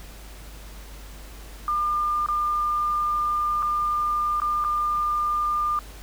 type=tone with dropouts; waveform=sine; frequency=1202 Hz; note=D6; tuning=40 cents sharp; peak=-21 dBFS; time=1.68-5.79 s; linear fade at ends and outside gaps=1 ms; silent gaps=2.262-2.286 / 3.624-3.628 / 4.401-4.418 / 4.641-4.647 s; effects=added 50 Hz sine -40 dBFS peak until 6.02 s + pink hiss -46 dBFS RMS until 6.02 s